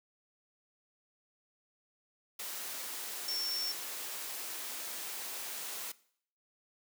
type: tone in noise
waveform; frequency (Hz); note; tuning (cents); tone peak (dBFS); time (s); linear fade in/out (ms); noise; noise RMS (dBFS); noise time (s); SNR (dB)
sine; 5440; F8; -46; -33; 3.28-3.72; 5; white; -41; 2.39-5.92; +5
effects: noise-tail reverb RT60 0.6 s tail -20 dB re dry + high-pass 300 Hz 12 dB/octave